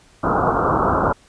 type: low-pass noise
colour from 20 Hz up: white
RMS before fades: -18 dBFS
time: 0.23-1.13 s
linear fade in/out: 10 ms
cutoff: 1400 Hz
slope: 96 dB/octave
effects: pink hiss -52 dBFS RMS until 1.28 s + resampled to 22050 Hz